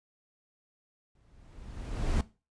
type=noise with exponential growth; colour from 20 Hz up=brown; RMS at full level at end=-25 dBFS; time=1.15-2.21 s; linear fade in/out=2 ms; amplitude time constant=230 ms; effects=noise-tail reverb RT60 0.3 s tail -18 dB re dry + resampled to 22050 Hz